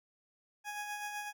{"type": "tone with tremolo", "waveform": "20% pulse", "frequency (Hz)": 830.6, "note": "G#5", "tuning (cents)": 0, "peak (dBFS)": -32, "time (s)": [0.64, 1.33], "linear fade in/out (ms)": 50, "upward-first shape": "sine", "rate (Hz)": 7.9, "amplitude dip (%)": 40, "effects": []}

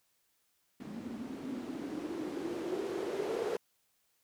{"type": "noise with low-pass filter sweep", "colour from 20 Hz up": "violet", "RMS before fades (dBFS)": -38, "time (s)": [0.8, 3.57], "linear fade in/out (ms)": 5, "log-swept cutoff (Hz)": [220, 440], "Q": 5.8, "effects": ["white hiss -75 dBFS RMS until 4.23 s"]}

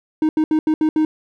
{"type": "tone bursts at uneven times", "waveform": "triangle", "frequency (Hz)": 311.1, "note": "D#4", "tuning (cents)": 0, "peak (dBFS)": -11, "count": 6, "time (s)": [[0.22, 0.29], [0.37, 0.44], [0.51, 0.59], [0.67, 0.74], [0.81, 0.89], [0.96, 1.05]], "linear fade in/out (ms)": 2, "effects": []}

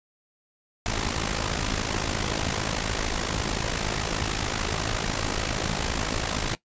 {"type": "noise with amplitude modulation", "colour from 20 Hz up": "pink", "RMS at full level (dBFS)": -24, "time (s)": [0.86, 6.55], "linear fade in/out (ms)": 0, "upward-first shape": "sine", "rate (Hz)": 53.6, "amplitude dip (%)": 75, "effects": ["noise-tail reverb RT60 0.1 s tail -18 dB re dry", "resampled to 16000 Hz"]}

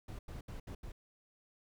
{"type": "noise bursts at uneven times", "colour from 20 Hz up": "brown", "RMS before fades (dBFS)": -45, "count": 5, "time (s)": [[0.08, 0.19], [0.28, 0.41], [0.48, 0.6], [0.67, 0.75], [0.83, 0.92]], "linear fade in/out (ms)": 5, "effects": []}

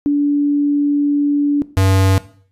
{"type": "tone pair in turn", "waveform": ["sine", "square"], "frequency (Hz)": [288.8, 95.68], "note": ["D4", "G2"], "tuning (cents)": [-29, -41], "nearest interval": "octave + perfect fifth", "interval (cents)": 1912, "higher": "first", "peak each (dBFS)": -11, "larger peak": "neither", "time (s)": [[0.06, 1.62], [1.77, 2.18]], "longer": "first", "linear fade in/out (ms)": 0, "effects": ["noise-tail reverb RT60 0.5 s tail -17 dB re dry", "resampled to 32000 Hz"]}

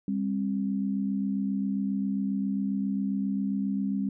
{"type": "tone pair together", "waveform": "sine", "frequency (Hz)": [199.56, 267], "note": ["G3", "C4"], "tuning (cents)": [31, 35], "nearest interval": "perfect fourth", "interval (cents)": 504, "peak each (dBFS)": [-27, -31], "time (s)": [0.08, 4.09], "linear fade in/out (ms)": 2, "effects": []}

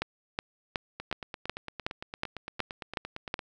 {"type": "two click trains", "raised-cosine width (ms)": 0.3, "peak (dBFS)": [-21, -13], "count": [22, 10], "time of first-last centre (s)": [[1, 3.392], [0.02, 3.341]], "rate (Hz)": [8.78, 2.71], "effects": []}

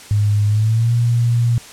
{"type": "tone with pitch glide", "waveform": "sine", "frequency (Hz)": [103.83, 118.58], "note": ["G#2", "A#2"], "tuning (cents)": [0, 30], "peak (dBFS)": -12, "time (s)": [0.11, 1.58], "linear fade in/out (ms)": 0, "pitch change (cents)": 230, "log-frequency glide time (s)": [0.47, 0.93], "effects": ["white hiss -38 dBFS RMS until 1.72 s", "low-pass 9000 Hz 12 dB/octave"]}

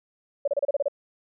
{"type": "tone bursts", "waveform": "sine", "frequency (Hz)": 568, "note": "C#5", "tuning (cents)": 42, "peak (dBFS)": -20, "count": 8, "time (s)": [0.45, 0.883], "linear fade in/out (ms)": 5, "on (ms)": 27, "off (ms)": 31, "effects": []}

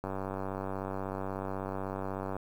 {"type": "click train", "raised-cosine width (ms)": 1, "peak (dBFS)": -22, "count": 225, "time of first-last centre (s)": [0.04, 2.366], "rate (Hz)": 96.3, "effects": ["9-bit"]}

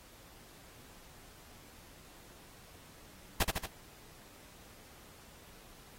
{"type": "noise with echo", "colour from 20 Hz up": "pink", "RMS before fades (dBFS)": -27, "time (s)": [3.4, 3.43], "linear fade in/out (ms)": 5, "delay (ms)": 77, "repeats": 3, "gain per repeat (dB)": -4, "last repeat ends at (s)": 3.661, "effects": ["pink hiss -57 dBFS RMS until 5.98 s", "AAC 48 kbps"]}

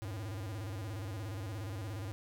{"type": "tone with vibrato", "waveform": "square", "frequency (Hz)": 101.9, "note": "G#2", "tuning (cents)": -32, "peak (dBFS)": -39, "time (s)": [0.02, 2.12], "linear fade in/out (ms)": 0, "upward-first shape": "square", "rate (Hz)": 17, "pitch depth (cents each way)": 150, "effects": []}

